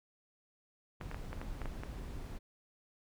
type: noise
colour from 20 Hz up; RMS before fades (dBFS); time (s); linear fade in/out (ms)
brown; -43; 1-2.39; 20
type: clicks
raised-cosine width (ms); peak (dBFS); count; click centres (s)
0.5; -28; 8; 1.012 / 1.114 / 1.145 / 1.33 / 1.415 / 1.617 / 1.657 / 1.835
effects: none